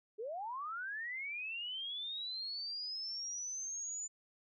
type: linear sweep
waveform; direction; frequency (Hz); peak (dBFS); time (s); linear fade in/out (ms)
sine; up; 399.8 to 7040; -39; 0.18-4.08; 20
effects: none